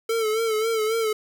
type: tone with vibrato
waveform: square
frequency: 443.2 Hz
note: A4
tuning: 13 cents sharp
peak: -22 dBFS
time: 0.09-1.13 s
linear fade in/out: 5 ms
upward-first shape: sine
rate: 3.7 Hz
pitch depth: 60 cents each way
effects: 8-bit